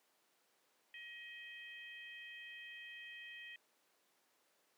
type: harmonic tone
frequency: 632 Hz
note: D#5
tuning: 27 cents sharp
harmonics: 3 / 4 / 5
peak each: -52 / -54 / -56 dBFS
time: 0.94-3.56 s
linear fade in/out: 2 ms
effects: pink hiss -75 dBFS RMS until 4.77 s + high-pass 400 Hz 12 dB/octave